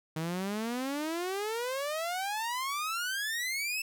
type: exponential sweep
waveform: sawtooth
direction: up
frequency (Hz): 155.56 to 2657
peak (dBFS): -28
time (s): 0.16-3.82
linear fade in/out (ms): 5
effects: none